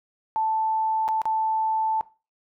sine tone with dropouts, 880 Hz, A5, in tune, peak -21 dBFS, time 0.36-2.01 s, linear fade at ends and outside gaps 0 ms, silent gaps 1.08-1.087 / 1.217-1.255 s, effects noise-tail reverb RT60 0.3 s tail -18 dB re dry

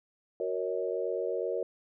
sine chord, D# minor seventh, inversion first, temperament equal with one note detuned, 370 / 466.2 / 554.4 / 636.8 Hz, F#4 / A#4 / C#5 / D#5, 0 / 0 / 0 / +40 cents, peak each -35 / -33 / -35 / -38 dBFS, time 0.4-1.63 s, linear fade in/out 2 ms, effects none

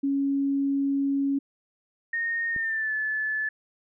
sine tone, 277.2 Hz, C#4, in tune, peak -22 dBFS, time 0.03-1.39 s, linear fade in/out 10 ms
sine tone with pitch glide, 1847 to 1733.3 Hz, A#6 to A6, -16 to -26 cents, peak -25 dBFS, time 2.13-3.49 s, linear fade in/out 5 ms, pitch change -110 cents, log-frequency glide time 2.5-2.93 s
click, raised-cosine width 3 ms, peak -28 dBFS, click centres 2.563 s
effects none

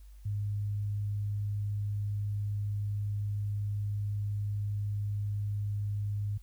sine tone, 102.7 Hz, G#2, 19 cents flat, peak -30 dBFS, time 0.25-6.38 s, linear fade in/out 10 ms, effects added 50 Hz sine -48 dBFS peak until 6.42 s + white hiss -68 dBFS RMS until 6.42 s

